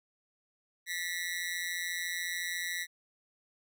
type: tone with amplitude modulation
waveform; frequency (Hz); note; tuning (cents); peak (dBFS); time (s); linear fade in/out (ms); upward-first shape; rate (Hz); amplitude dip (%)
sawtooth; 1945; B6; -27; -26; 0.86-2.87; 50; sine; 174; 95
effects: none